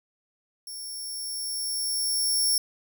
20% pulse tone with level ramp, 5470 Hz, F8, 37 cents flat, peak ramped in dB -31 to -15 dBFS, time 0.67-2.58 s, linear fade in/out 2 ms, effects none

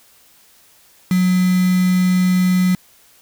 sine tone with quantisation, 182.6 Hz, F#3, 23 cents flat, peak -12 dBFS, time 1.11-2.75 s, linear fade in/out 2 ms, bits 4, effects white hiss -51 dBFS RMS until 3.21 s

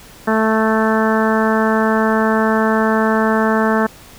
harmonic tone, 220 Hz, A3, in tune, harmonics 1 / 2 / 3 / 4 / 5 / 6 / 7 / 8, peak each -16 / -19 / -21 / -22 / -23 / -24 / -24 / -25 dBFS, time 0.27-3.87 s, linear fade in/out 10 ms, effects pink hiss -41 dBFS RMS until 4.18 s

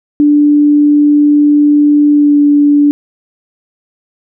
sine tone with pitch glide, 293.7 to 290.5 Hz, D4 to D4, 0 to -19 cents, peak -4 dBFS, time 0.2-2.91 s, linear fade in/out 0 ms, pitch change -19 cents, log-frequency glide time 2.11-2.38 s, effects none

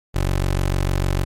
20% pulse tone, 46.62 Hz, F#1, 14 cents sharp, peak -13 dBFS, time 0.14-1.25 s, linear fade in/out 20 ms, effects MP3 64 kbps

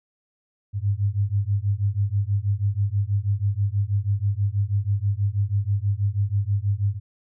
sine beating tone pair, 98 / 104.2 Hz, G2 / G#2, 0 / +6 cents, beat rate 6.2 Hz, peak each -23 dBFS, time 0.73-7 s, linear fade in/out 50 ms, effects none

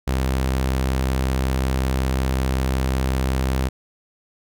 sawtooth tone, 65.41 Hz, C2, in tune, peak -15 dBFS, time 0.07-3.69 s, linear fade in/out 10 ms, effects none

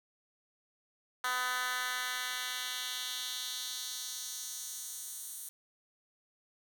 10% pulse tone with high-pass filter sweep, 251.3 Hz, B3, 30 cents sharp, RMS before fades -38 dBFS, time 1.24-5.49 s, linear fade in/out 2 ms, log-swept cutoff 1300 to 9500 Hz, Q 1.5, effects 10-bit

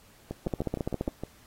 two click trains, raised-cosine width 2 ms, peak -15 / -20 dBFS, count 10 / 7, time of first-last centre 0.47-1.078 / 0.31-1.236 s, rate 14.8 / 6.48 Hz, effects pink hiss -58 dBFS RMS until 1.46 s + AAC 48 kbps

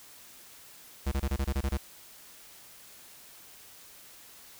square tone bursts, 68.1 Hz, C#2, 30 cents flat, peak -27 dBFS, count 9, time 1.06-1.775 s, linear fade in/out 10 ms, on 59 ms, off 23 ms, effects white hiss -52 dBFS RMS until 4.59 s

